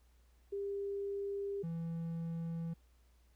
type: tone pair in turn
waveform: sine / triangle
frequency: 399.5 / 166.09 Hz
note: G4 / E3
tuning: +33 / +13 cents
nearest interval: octave + minor third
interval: 1520 cents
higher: first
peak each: -36 / -35 dBFS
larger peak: second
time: 0.52-1.63 / 1.63-2.74 s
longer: neither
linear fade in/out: 10 ms
effects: added 60 Hz sine -64 dBFS peak until 3.35 s + pink hiss -75 dBFS RMS until 3.35 s